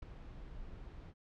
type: noise with ADSR envelope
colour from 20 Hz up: brown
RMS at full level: -39 dBFS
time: 0.02-1.14 s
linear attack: 8 ms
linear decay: 4 ms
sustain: -10 dB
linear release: 52 ms
effects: low-pass 4000 Hz 12 dB/octave